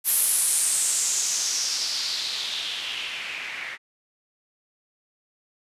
blue noise with low-pass filter sweep, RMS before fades -26 dBFS, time 0.04-3.78 s, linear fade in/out 50 ms, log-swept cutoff 12000 to 2000 Hz, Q 3.6, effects resampled to 32000 Hz

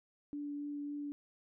sine tone with vibrato, 290 Hz, D4, 22 cents flat, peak -38 dBFS, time 0.33-1.12 s, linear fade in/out 0 ms, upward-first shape triangle, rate 3.6 Hz, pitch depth 9 cents each way, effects none

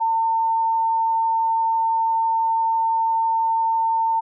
sine tone, 903 Hz, A5, 45 cents sharp, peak -17 dBFS, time 0-4.21 s, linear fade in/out 20 ms, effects none

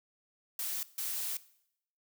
blue noise bursts at uneven times, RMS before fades -36 dBFS, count 2, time 0.59-0.83 / 0.98-1.37 s, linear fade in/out 2 ms, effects noise-tail reverb RT60 0.7 s tail -18 dB re dry

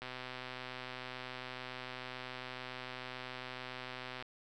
click train, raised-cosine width 0.3 ms, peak -27 dBFS, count 535, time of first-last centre 0.02-4.225 s, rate 127 Hz, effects none

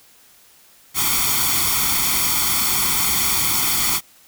white noise with comb filter, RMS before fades -19 dBFS, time 0.94-4.01 s, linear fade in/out 50 ms, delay 0.89 ms, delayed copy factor +0.8, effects white hiss -51 dBFS RMS until 4.27 s

